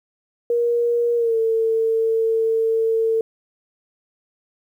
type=tone with pitch glide; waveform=sine; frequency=473.8 to 449.3 Hz; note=A#4 to A4; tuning=+28 to +36 cents; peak=-16 dBFS; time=0.5-3.21 s; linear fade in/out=2 ms; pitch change=-92 cents; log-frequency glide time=1.16-1.37 s; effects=9-bit